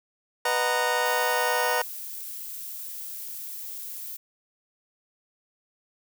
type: chord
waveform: 25% pulse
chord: B major seventh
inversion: none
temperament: just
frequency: 493.9 / 617.4 / 740.8 / 926 Hz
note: B4 / D#5 / F#5 / A#5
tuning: 0 / -14 / +2 / -12 cents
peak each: -24 / -27 / -27 / -24 dBFS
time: 0.45-1.82 s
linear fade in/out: 5 ms
type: noise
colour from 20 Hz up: violet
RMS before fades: -37 dBFS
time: 1.05-4.17 s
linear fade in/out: 10 ms
effects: none